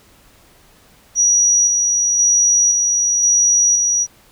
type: tone with tremolo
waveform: sine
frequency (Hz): 5800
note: F#8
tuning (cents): -35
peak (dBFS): -10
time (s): 1.15-4.07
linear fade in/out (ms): 50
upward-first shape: square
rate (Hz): 0.96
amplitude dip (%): 30
effects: pink hiss -50 dBFS RMS until 4.31 s